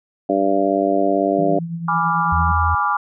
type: harmonic tone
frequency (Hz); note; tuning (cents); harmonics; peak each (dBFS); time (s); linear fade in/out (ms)
98; G2; 0; 2 / 3 / 4 / 5 / 6 / 7; -27 / -20 / -22 / -26 / -21 / -20; 0.29-1.59; 5
type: tone with tremolo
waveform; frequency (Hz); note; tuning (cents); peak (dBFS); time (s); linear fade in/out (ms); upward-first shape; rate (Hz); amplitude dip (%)
sine; 167.5; E3; +28; -21; 1.38-2.52; 10; triangle; 9; 60
type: chord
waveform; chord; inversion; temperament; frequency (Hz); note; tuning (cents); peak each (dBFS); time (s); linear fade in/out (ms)
sine; G# diminished seventh; none; equal; 830.6 / 987.8 / 1174.7 / 1396.9; G#5 / B5 / D6 / F6; 0 / 0 / 0 / 0; -22 / -23 / -19 / -24; 1.88-2.97; 5
type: tone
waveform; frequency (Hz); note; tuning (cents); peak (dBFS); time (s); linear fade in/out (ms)
sine; 82.41; E2; 0; -18; 2.32-2.75; 5
effects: none